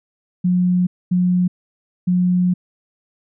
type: tone bursts at uneven times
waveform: sine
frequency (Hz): 180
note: F#3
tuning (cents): -47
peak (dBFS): -13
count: 3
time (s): 0.44-0.87 / 1.11-1.48 / 2.07-2.54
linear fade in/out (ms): 10
effects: none